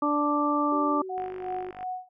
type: harmonic tone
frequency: 293.5 Hz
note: D4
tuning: 1 cent flat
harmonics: 1 / 2 / 3 / 4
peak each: -26 / -31 / -31 / -26 dBFS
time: 0.02-1.02 s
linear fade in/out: 5 ms
type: tone with pitch glide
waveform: sine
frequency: 382.7 to 365.8 Hz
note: G4 to F#4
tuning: -42 to -20 cents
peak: -34 dBFS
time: 0.72-1.71 s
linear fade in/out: 2 ms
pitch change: -78 cents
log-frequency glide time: 0.86-1.47 s
type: tone with tremolo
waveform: sine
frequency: 737 Hz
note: F#5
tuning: 7 cents flat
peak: -29 dBFS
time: 1.09-2.09 s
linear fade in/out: 10 ms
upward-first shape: sine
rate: 2.8 Hz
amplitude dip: 95%
type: click train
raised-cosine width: 0.5 ms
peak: -28 dBFS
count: 33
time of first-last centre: 1.18-1.829 s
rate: 49.3 Hz
effects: none